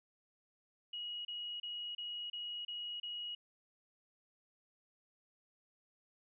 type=tone bursts; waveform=sine; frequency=2900 Hz; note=F#7; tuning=35 cents flat; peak=-40 dBFS; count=7; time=0.93-3.35 s; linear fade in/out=5 ms; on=320 ms; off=30 ms; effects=none